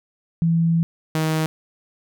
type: tone pair in turn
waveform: sine / sawtooth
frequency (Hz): 166.1 / 157.88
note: E3 / D#3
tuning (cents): +13 / +26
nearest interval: minor second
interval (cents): 87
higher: first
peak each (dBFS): -15 / -15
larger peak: neither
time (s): 0.42-0.83 / 1.15-1.46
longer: first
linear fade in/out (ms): 0
effects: none